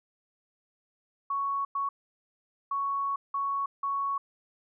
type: tone bursts at uneven times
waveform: sine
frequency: 1112 Hz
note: C#6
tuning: 5 cents sharp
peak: -27 dBFS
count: 5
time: 1.3-1.65 / 1.75-1.89 / 2.71-3.16 / 3.34-3.66 / 3.83-4.18 s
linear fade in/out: 5 ms
effects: none